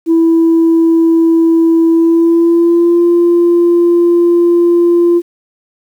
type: tone with pitch glide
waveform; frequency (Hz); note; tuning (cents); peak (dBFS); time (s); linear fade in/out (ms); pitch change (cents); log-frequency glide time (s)
sine; 329.6 to 345; E4 to F4; 0 to -21; -4; 0.06-5.22; 50; +79; 1.9-3.03
effects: tanh soft clip ceiling -3 dBFS + 7-bit